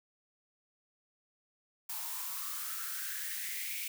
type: noise with high-pass filter sweep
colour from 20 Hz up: blue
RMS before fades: -39 dBFS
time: 1.89-3.88 s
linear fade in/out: 5 ms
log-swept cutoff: 830 to 2400 Hz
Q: 6.2
effects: none